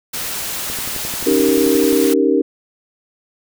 white noise, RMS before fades -24 dBFS, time 0.13-2.14 s, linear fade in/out 10 ms
click train, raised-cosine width 2 ms, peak -18 dBFS, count 15, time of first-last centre 0.7-1.928 s, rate 11.4 Hz
sine chord, Eb dominant seventh, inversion third, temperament equal, 277.2 / 311.1 / 392 / 466.2 Hz, Db4 / Eb4 / G4 / Bb4, 0 / 0 / 0 / 0 cents, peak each -17 dBFS, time 1.26-2.42 s, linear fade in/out 10 ms
effects none

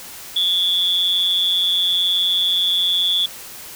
sine tone with amplitude modulation, 3427 Hz, A7, 46 cents flat, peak -11 dBFS, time 0.36-3.26 s, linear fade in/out 5 ms, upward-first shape sine, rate 181 Hz, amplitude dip 75%, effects tanh soft clip ceiling -8 dBFS + white hiss -36 dBFS RMS until 3.75 s

